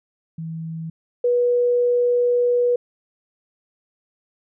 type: tone pair in turn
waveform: sine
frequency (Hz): 162.4 / 486.7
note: E3 / B4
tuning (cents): -26 / -25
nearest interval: octave + perfect fifth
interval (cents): 1901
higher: second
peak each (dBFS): -27 / -15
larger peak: second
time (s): 0.38-0.9 / 1.24-2.76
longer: second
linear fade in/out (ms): 5
effects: none